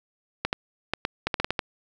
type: clicks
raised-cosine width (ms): 0.3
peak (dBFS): -8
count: 10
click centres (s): 0.45 / 0.529 / 0.936 / 1.051 / 1.27 / 1.342 / 1.4 / 1.445 / 1.506 / 1.592
effects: 8-bit